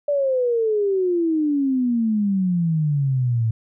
sine exponential sweep, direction down, 587.3 to 110 Hz, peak -17 dBFS, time 0.08-3.51 s, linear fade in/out 5 ms, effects none

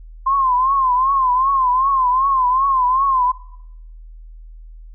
sine tone with vibrato, 1046.5 Hz, C6, in tune, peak -13 dBFS, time 0.26-3.32 s, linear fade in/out 10 ms, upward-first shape triangle, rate 2.6 Hz, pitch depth 120 cents each way, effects noise-tail reverb RT60 0.8 s tail -21 dB re dry + added 40 Hz sine -35 dBFS peak until 4.94 s

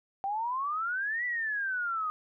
sine exponential two-way sweep, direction up then down, 770 to 1986 to 1230 Hz, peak -29 dBFS, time 0.24-2.1 s, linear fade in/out 0 ms, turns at 1.25 s, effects none

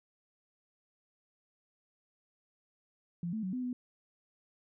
sine tone with pitch steps, 172.3 / 219.5 / 186.6 / 252.6 / 248.5 Hz, F3 / A3 / F#3 / B3 / B3, -23 / -4 / +15 / +39 / +11 cents, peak -33 dBFS, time 3.23-3.73 s, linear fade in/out 2 ms, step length 100 ms, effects none

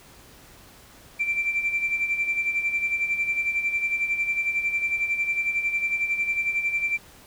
sine tone with tremolo, 2349 Hz, D7, in tune, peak -19 dBFS, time 1.19-6.98 s, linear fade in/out 20 ms, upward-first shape sine, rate 11 Hz, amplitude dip 65%, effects tanh soft clip ceiling -16 dBFS + pink hiss -50 dBFS RMS until 7.26 s

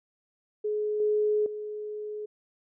sine tone with level steps, 422.5 Hz, G#4, 30 cents sharp, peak -26 / -22 / -33 dBFS, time 0.64-2.26 s, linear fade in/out 10 ms, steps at 1 / 1.46 s, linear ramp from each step 2 ms, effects none

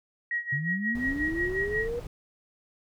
sine tone with tremolo, 1900 Hz, A#6, 33 cents sharp, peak -25 dBFS, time 0.31-1.88 s, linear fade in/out 2 ms, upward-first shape sine, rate 5.6 Hz, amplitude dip 85%
sine linear sweep, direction up, 133.4 to 486.4 Hz, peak -29 dBFS, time 0.52-2 s, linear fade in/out 10 ms
brown noise, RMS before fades -38 dBFS, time 0.95-2.07 s, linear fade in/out 2 ms
effects none

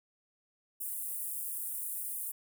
pink high-pass noise, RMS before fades -38 dBFS, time 0.8-2.32 s, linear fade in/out 10 ms, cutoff 9000 Hz, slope 48 dB/octave, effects none

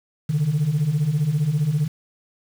sine beating tone pair, 138.59 / 153.59 Hz, C#3 / D#3, 0 / -22 cents, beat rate 15 Hz, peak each -22 / -18 dBFS, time 0.29-1.88 s, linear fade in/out 10 ms, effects tanh soft clip ceiling -14 dBFS + 7-bit

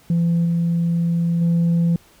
sine tone with level steps, 169.3 Hz, E3, 46 cents sharp, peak -13 / -15 / -12 dBFS, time 0.1-1.96 s, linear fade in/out 2 ms, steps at 0.45 / 1.41 s, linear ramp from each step 5 ms, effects tanh soft clip ceiling -13 dBFS + pink hiss -52 dBFS RMS until 2.2 s

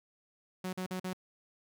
sawtooth tone bursts, 184.8 Hz, F#3, 2 cents flat, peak -31 dBFS, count 4, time 0.64-1.132 s, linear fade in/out 5 ms, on 90 ms, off 44 ms, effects none

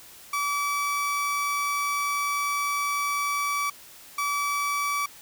30% pulse tone pair in turn, 1150 / 1150 Hz, D6 / D6, -37 / -37 cents, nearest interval unison, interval 0 cents, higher neither, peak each -22 dBFS, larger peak neither, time 0.33-3.7 / 4.18-5.06 s, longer first, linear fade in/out 5 ms, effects white hiss -48 dBFS RMS until 5.21 s

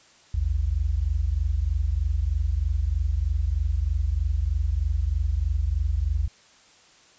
sine tone pair together, 56 / 79.2 Hz, A1 / D#2, +31 / +31 cents, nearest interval tritone, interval 600 cents, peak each -24 dBFS, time 0.34-6.28 s, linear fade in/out 5 ms, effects white hiss -55 dBFS RMS until 7.18 s + resampled to 16000 Hz

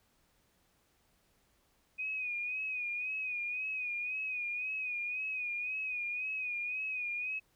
sine tone with vibrato, 2489 Hz, D#7, in tune, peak -34 dBFS, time 1.98-7.4 s, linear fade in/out 20 ms, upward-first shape sine, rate 1.9 Hz, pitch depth 57 cents each way, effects pink hiss -72 dBFS RMS until 7.55 s

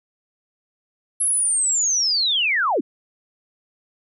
sine linear sweep, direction down, 11080 to 211.3 Hz, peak -17 dBFS, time 1.2-2.81 s, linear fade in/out 10 ms, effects none

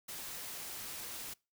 white noise, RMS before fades -44 dBFS, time 0.08-1.34 s, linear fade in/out 10 ms, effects noise-tail reverb RT60 0.3 s tail -25 dB re dry

